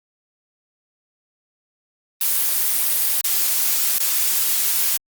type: noise with dropouts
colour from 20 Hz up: blue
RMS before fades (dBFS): -19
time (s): 2.21-4.97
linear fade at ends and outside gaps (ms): 2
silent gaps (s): 3.212-3.243 / 3.984-4.002
effects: Opus 32 kbps